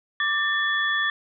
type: tone cluster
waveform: sine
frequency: 1175 / 1786 / 3396 Hz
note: D6 / A6 / G#7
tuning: +1 / +25 / +38 cents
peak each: -29 / -22 / -29 dBFS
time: 0.2-1.1 s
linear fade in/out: 2 ms
effects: none